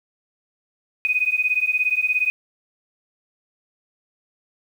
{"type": "beating tone pair", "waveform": "sine", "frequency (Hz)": [2489, 2506], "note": ["D#7", "D#7"], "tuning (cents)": [0, 12], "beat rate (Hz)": 17, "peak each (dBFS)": [-21, -21], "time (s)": [1.05, 2.3], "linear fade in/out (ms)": 0, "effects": ["8-bit"]}